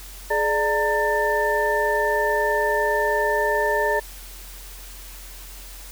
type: tone cluster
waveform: sine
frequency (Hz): 422.6 / 593 / 916 / 1780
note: G#4 / D5 / A#5 / A6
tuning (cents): +30 / +17 / -31 / +20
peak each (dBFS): -24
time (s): 0.3-4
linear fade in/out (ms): 10
effects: added 44 Hz sine -39 dBFS peak until 5.91 s + white hiss -42 dBFS RMS until 5.91 s